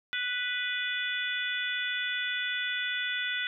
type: harmonic tone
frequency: 493.9 Hz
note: B4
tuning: in tune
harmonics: 3 / 4 / 5 / 6 / 7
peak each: -33 / -35 / -38 / -40 / -35 dBFS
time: 0.13-3.47 s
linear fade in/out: 0 ms
effects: none